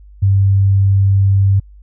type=tone; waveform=sine; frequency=98 Hz; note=G2; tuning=in tune; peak=-8 dBFS; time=0.22-1.6 s; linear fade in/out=10 ms; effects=added 50 Hz sine -37 dBFS peak until 1.82 s